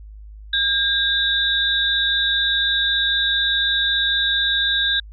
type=tone cluster; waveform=sine; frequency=1611 / 3571 / 3826 Hz; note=G6 / A7 / A#7; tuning=+47 / +25 / +44 cents; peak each=-21 dBFS; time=0.53-5 s; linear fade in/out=5 ms; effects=added 52 Hz sine -36 dBFS peak until 5.12 s